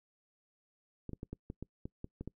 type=clicks; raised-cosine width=3 ms; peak=-28 dBFS; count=10; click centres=1.093 / 1.133 / 1.231 / 1.33 / 1.501 / 1.626 / 1.855 / 2.044 / 2.21 / 2.276 s; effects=noise-tail reverb RT60 0.1 s tail -24 dB re dry